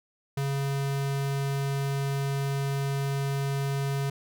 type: tone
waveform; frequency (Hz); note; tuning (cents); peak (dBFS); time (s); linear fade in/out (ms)
square; 138.59; C#3; 0; -27; 0.37-4.1; 5
effects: none